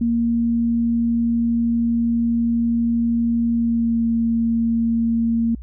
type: tone with pitch glide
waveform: sine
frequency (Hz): 233.1 to 229.9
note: A#3 to A#3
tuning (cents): 0 to -24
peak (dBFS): -16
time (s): 0.01-5.55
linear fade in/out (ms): 5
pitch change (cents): -24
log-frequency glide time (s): 3.52-4.06
effects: added 60 Hz sine -32 dBFS peak until 5.62 s